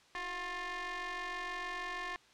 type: ring-modulated tone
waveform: sawtooth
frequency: 349.2 Hz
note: F4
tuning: in tune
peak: -31 dBFS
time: 0.15-2.16 s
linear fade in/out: 0 ms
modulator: 1420 Hz
effects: white hiss -63 dBFS RMS until 2.33 s + low-pass 5000 Hz 12 dB/octave